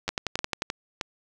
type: two click trains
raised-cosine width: 0.2 ms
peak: -9 / -11 dBFS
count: 7 / 4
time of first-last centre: 0.09-0.621 / 0.08-1.012 s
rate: 11.3 / 3.22 Hz
effects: none